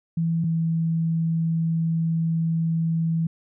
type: tone pair in turn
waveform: sine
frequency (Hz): 165.4 / 163.88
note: E3 / E3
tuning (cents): +6 / -10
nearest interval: unison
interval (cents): 16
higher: first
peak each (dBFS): -20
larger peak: neither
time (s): 0.17-0.44 / 0.44-3.27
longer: second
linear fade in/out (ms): 5
effects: none